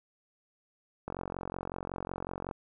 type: click train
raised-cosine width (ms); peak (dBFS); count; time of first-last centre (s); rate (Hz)
1; -22; 66; 1.08-2.512; 45.4
effects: none